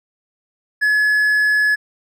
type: tone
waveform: triangle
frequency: 1702 Hz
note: G#6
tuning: 42 cents sharp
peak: -11 dBFS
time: 0.81-1.76 s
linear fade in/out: 20 ms
effects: none